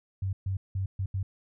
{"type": "tone bursts at uneven times", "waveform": "sine", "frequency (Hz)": 96, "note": "G2", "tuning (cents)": -36, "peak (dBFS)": -27, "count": 5, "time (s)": [[0.22, 0.33], [0.46, 0.57], [0.75, 0.86], [0.99, 1.06], [1.14, 1.23]], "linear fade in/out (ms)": 5, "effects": []}